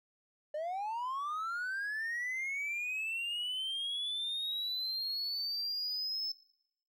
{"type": "linear sweep", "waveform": "triangle", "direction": "up", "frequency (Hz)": [587.3, 5274], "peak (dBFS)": -32, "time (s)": [0.54, 6.32], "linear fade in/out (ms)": 5, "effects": ["noise-tail reverb RT60 0.8 s tail -22 dB re dry", "tanh soft clip ceiling -28 dBFS"]}